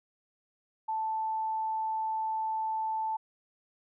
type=tone; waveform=sine; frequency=880 Hz; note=A5; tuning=in tune; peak=-29 dBFS; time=0.88-3.17 s; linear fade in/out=10 ms; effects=none